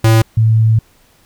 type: tone pair in turn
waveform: square / sine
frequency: 112 / 111.23 Hz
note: A2 / A2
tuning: +31 / +19 cents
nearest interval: unison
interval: 12 cents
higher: first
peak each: -7 dBFS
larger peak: neither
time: 0.04-0.22 / 0.37-0.79 s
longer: second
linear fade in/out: 5 ms
effects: pink hiss -51 dBFS RMS until 1.25 s